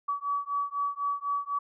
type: beating tone pair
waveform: sine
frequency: 1139 / 1143 Hz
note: C#6 / D6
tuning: +47 / -47 cents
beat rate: 4 Hz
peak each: -31 dBFS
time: 0.08-1.59 s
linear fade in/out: 10 ms
effects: none